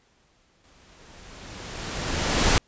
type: noise with exponential growth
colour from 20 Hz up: pink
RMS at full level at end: -18 dBFS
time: 0.64-2.58 s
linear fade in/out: 1 ms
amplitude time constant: 420 ms
effects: pink hiss -63 dBFS RMS until 2.67 s + resampled to 16000 Hz